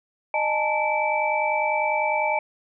sine tone cluster, 613 / 847 / 897 / 2318 Hz, D#5 / G#5 / A5 / D7, -26 / +34 / +33 / -23 cents, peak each -26 dBFS, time 0.34-2.39 s, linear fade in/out 2 ms, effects none

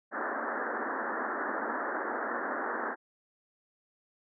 white band-pass noise, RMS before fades -34 dBFS, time 0.11-2.96 s, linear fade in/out 50 ms, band 220 to 1800 Hz, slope 96 dB/octave, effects none

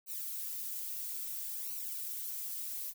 violet noise with flanger, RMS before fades -40 dBFS, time 0.06-2.94 s, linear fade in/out 50 ms, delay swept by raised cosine 0.57 to 5.47 ms, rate 0.6 Hz, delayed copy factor -0.95, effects none

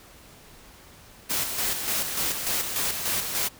white noise with tremolo, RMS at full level -26 dBFS, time 1.29-3.49 s, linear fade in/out 20 ms, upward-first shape square, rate 3.4 Hz, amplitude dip 45%, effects pink hiss -50 dBFS RMS until 3.59 s

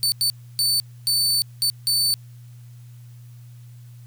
sawtooth tone bursts at uneven times, 4524 Hz, C#8, 34 cents sharp, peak -15 dBFS, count 6, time 0.03-0.12 / 0.21-0.3 / 0.59-0.8 / 1.07-1.42 / 1.62-1.7 / 1.87-2.14 s, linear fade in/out 0 ms, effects added 120 Hz sine -40 dBFS peak until 4.06 s + white hiss -59 dBFS RMS until 4.06 s

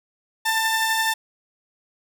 sawtooth tone pair together, 888 / 1787.8 Hz, A5 / A6, +16 / +27 cents, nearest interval octave, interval 1211 cents, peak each -19 dBFS, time 0.45-1.14 s, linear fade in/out 10 ms, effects none

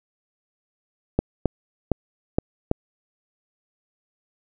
clicks, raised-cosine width 2 ms, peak -5 dBFS, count 5, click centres 1.19 / 1.457 / 1.917 / 2.385 / 2.714 s, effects none

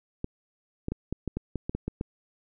clicks, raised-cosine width 3 ms, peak -17 dBFS, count 11, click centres 0.244 / 0.884 / 0.92 / 1.126 / 1.277 / 1.37 / 1.557 / 1.695 / 1.75 / 1.88 / 2.011 s, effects none

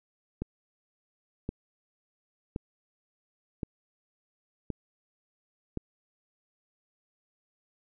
click train, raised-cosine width 3 ms, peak -19 dBFS, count 6, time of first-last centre 0.42-5.773 s, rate 0.934 Hz, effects none

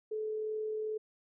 sine tone with amplitude modulation, 432.1 Hz, A4, 31 cents flat, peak -32 dBFS, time 0.11-0.98 s, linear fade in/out 10 ms, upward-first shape sine, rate 42.4 Hz, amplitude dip 25%, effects none

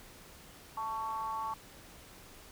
triangle ring-modulated tone, 117.1 Hz, A#2, 8 cents sharp, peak -29 dBFS, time 0.77-1.54 s, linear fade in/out 5 ms, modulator 1000 Hz, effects pink hiss -54 dBFS RMS until 2.51 s

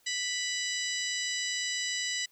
harmonic tone with a mistuned harmonic, 987.8 Hz, B5, in tune, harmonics 2 / 3 / 4 / 5 / 6 / 7 / 8, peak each -35 / -37 / -38 / -39 / -40 / -40 / -41 dBFS, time 0.06-2.26 s, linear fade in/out 10 ms, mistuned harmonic 7, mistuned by +92 cents, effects white hiss -66 dBFS RMS until 2.31 s

